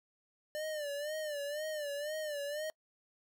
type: tone with vibrato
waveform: square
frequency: 596 Hz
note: D5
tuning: 25 cents sharp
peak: -37 dBFS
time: 0.55-2.7 s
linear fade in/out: 0 ms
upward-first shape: sine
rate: 2 Hz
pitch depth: 86 cents each way
effects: noise-tail reverb RT60 0.1 s tail -26 dB re dry